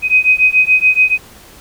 sine beating tone pair, 2510 / 2517 Hz, D#7 / D#7, +15 / +19 cents, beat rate 7 Hz, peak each -11 dBFS, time 0.02-1.18 s, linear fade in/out 50 ms, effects pink hiss -40 dBFS RMS until 1.6 s

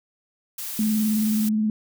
blue noise, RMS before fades -32 dBFS, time 0.58-1.49 s, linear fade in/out 5 ms
sine tone with vibrato, 215.5 Hz, A3, 36 cents flat, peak -19 dBFS, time 0.79-1.7 s, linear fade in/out 2 ms, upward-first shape square, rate 19 Hz, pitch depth 25 cents each way
effects none

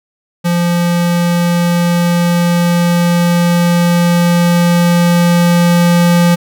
square tone with level ramp, 173.2 Hz, F3, 14 cents flat, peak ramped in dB -11 to -7 dBFS, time 0.44-6.36 s, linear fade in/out 20 ms, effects none

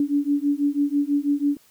sine beating tone pair, 284.1 / 290.2 Hz, C#4 / D4, +43 / -21 cents, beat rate 6.1 Hz, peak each -22 / -22 dBFS, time 0-1.57 s, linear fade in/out 2 ms, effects white hiss -57 dBFS RMS until 1.7 s

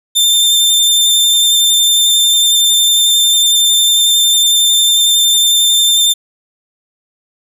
sawtooth tone with vibrato, 3581 Hz, A7, 30 cents sharp, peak -5 dBFS, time 0.15-6.14 s, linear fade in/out 20 ms, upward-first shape sine, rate 11 Hz, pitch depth 10 cents each way, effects none

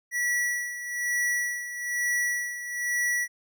square tone with tremolo, 1943 Hz, B6, 29 cents flat, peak -24 dBFS, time 0.11-3.28 s, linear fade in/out 50 ms, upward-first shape sine, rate 1.1 Hz, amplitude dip 70%, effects none

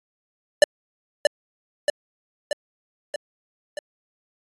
square tone with echo, 587.3 Hz, D5, in tune, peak -9 dBFS, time 0.62-0.64 s, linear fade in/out 2 ms, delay 630 ms, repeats 5, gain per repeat -4 dB, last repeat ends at 3.79 s, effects AAC 32 kbps

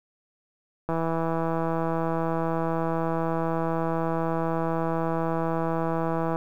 click train, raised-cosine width 1 ms, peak -14 dBFS, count 898, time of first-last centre 0.89-6.36 s, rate 164 Hz, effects 9-bit

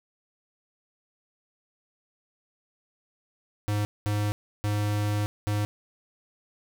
square tone bursts at uneven times, 104.1 Hz, G#2, 5 cents sharp, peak -25 dBFS, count 4, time 3.68-3.85 / 4.06-4.32 / 4.64-5.26 / 5.47-5.65 s, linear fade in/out 0 ms, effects none

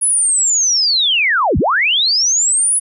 sine linear two-way sweep, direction down then up, 10420 to 44.89 to 10420 Hz, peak -11 dBFS, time 0.01-2.8 s, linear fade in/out 20 ms, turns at 1.58 s, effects none

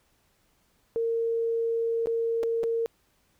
sine tone with dropouts, 459.1 Hz, A#4, 26 cents flat, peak -24 dBFS, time 0.96-2.86 s, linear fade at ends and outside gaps 0 ms, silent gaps 2.059-2.071 / 2.431-2.435 / 2.633-2.638 s, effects pink hiss -68 dBFS RMS until 3.39 s

